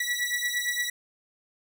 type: beating tone pair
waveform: sawtooth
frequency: 1940 / 1948.7 Hz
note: B6 / B6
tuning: -31 / -24 cents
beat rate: 8.7 Hz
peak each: -26 dBFS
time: 0-0.9 s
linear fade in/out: 5 ms
effects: none